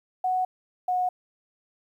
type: tone pair in turn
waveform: sine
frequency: 740 / 729.4 Hz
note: F#5 / F#5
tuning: 0 / -25 cents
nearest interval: unison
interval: 25 cents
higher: first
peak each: -22 / -22 dBFS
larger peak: neither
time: 0.24-0.45 / 0.88-1.09 s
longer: neither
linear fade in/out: 5 ms
effects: 10-bit